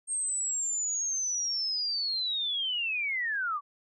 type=linear sweep; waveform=sine; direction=down; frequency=8560 to 1117 Hz; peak=-28 dBFS; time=0.07-3.61 s; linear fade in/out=50 ms; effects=none